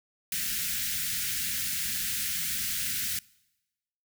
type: band-stop noise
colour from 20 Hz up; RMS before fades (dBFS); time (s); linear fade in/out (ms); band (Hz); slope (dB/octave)
white; -31; 0.32-3.19; 2; 240 to 1500; 48
effects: noise-tail reverb RT60 1.0 s tail -24 dB re dry